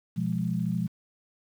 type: chord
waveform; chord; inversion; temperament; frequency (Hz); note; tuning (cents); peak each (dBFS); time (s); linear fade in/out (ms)
sine; F diminished; second; equal; 123.47 / 174.61 / 207.7; Cb3 / F3 / Ab3; 0 / 0 / 0; -32 / -28 / -31; 0.16-0.88; 20
effects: 9-bit